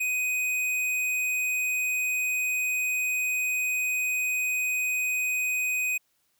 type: tone with tanh clipping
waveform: sine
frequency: 2500 Hz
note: D#7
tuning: 8 cents sharp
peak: -26 dBFS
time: 0-5.98 s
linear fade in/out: 10 ms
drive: 18 dB
effects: white hiss -71 dBFS RMS until 6.39 s